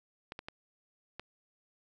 clicks, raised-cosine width 0.3 ms, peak -25 dBFS, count 4, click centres 0.321 / 0.391 / 0.485 / 1.196 s, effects none

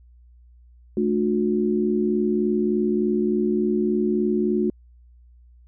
sine tone cluster, 217.8 / 297.3 / 360.7 Hz, A3 / D4 / F#4, -17 / +21 / -44 cents, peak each -22 / -27 / -22 dBFS, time 0.97-4.7 s, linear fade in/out 2 ms, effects added 60 Hz sine -48 dBFS peak until 5.67 s

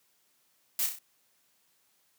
blue noise with echo, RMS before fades -29 dBFS, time 0.79-0.86 s, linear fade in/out 2 ms, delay 32 ms, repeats 4, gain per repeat -5 dB, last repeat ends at 0.988 s, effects white hiss -70 dBFS RMS until 2.18 s + high-pass 100 Hz 12 dB/octave

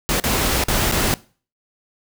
pink noise with dropouts, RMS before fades -19 dBFS, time 0.09-1.14 s, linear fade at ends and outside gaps 0 ms, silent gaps 0.199-0.239 / 0.638-0.684 / 0.914-0.922 s, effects noise-tail reverb RT60 0.4 s tail -21 dB re dry

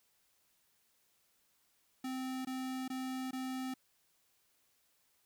square tone bursts, 259.5 Hz, C4, 14 cents flat, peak -38 dBFS, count 4, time 2.04-3.74 s, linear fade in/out 5 ms, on 410 ms, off 20 ms, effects white hiss -74 dBFS RMS until 5.25 s

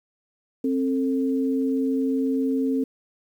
sine tone pair together, 265.5 / 446.6 Hz, C4 / A4, +25 / +26 cents, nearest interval major sixth, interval 901 cents, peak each -21 / -28 dBFS, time 0.64-2.84 s, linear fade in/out 5 ms, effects 9-bit

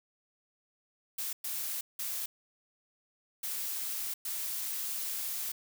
blue noise bursts at uneven times, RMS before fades -36 dBFS, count 5, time 1.18-1.33 / 1.44-1.81 / 1.99-2.26 / 3.43-4.14 / 4.25-5.52 s, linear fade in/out 5 ms, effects none

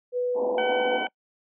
sine tone with pitch glide, 493.9 to 499.1 Hz, B4 to B4, 0 to +18 cents, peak -23 dBFS, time 0.12-1 s, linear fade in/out 50 ms, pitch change +18 cents, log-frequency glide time 0.39-0.56 s
white band-pass noise, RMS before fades -32 dBFS, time 0.34-1.09 s, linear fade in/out 50 ms, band 210 to 960 Hz, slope 96 dB/octave
harmonic tone, 758 Hz, F#5, 42 cents sharp, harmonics 1 / 2 / 3 / 4, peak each -29 / -32 / -34 / -35 dBFS, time 0.58-1.07 s, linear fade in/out 2 ms
effects noise-tail reverb RT60 0.1 s tail -24 dB re dry

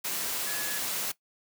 sine tone in noise, 1695 Hz, G#6, 35 cents sharp, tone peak -37 dBFS, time 0.46-0.79 s, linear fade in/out 10 ms, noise white, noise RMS -32 dBFS, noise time 0.04-1.12 s, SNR -8 dB, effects noise-tail reverb RT60 0.1 s tail -18 dB re dry + high-pass 150 Hz 12 dB/octave

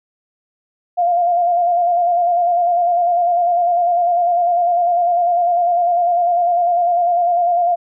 sine tone with vibrato, 698.5 Hz, F5, in tune, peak -12 dBFS, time 0.97-7.76 s, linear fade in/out 20 ms, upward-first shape square, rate 10 Hz, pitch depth 32 cents each way, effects none

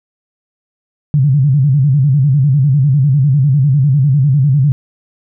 sine tone with vibrato, 138.59 Hz, C#3, in tune, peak -7 dBFS, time 1.14-4.72 s, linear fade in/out 0 ms, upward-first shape square, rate 10 Hz, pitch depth 120 cents each way, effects none

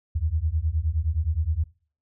sine beating tone pair, 74.5 / 84.1 Hz, D2 / E2, +25 / +35 cents, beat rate 9.6 Hz, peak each -25 / -25 dBFS, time 0.15-1.64 s, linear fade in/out 10 ms, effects noise-tail reverb RT60 0.4 s tail -20 dB re dry

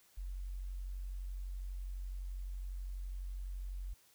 sine tone, 45.98 Hz, F#1, 10 cents flat, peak -39 dBFS, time 0.17-3.94 s, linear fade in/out 10 ms, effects white hiss -67 dBFS RMS until 4.14 s

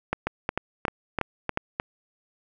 two click trains, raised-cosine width 0.5 ms, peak -9 / -10 dBFS, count 5 / 6, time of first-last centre 0.13-1.574 / 0.27-1.799 s, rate 2.77 / 3.27 Hz, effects none

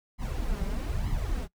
brown noise with flanger, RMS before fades -30 dBFS, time 0.18-1.48 s, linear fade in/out 50 ms, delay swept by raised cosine 0.96 to 5.16 ms, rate 1.1 Hz, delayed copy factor +0.75, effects noise-tail reverb RT60 0.1 s tail -20 dB re dry

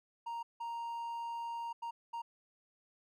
triangle tone bursts at uneven times, 932.3 Hz, A#5, in tune, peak -36 dBFS, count 4, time 0.26-0.43 / 0.6-1.73 / 1.82-1.91 / 2.13-2.22 s, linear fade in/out 10 ms, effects none

